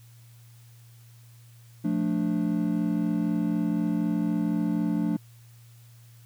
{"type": "chord", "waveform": "triangle", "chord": "D minor", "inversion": "first", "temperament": "just", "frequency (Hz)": [176.2, 220.2, 293.7], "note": ["F3", "A3", "D4"], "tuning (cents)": [16, 2, 0], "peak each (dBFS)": -26, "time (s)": [1.84, 5.17], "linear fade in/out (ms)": 10, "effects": ["added 117 Hz sine -49 dBFS peak until 6.25 s", "white hiss -60 dBFS RMS until 6.25 s"]}